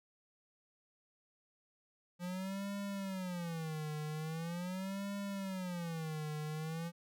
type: tone with vibrato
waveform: square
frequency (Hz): 174.61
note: F3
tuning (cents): 0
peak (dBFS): -39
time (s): 2.19-6.92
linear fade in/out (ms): 50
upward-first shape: sine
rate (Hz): 0.42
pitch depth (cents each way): 240
effects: none